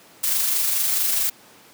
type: noise with amplitude modulation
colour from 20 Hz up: blue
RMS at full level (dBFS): -20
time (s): 0.23-1.3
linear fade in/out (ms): 10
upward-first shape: sine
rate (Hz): 24.6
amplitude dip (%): 30
effects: pink hiss -49 dBFS RMS until 1.73 s + high-pass 200 Hz 12 dB/octave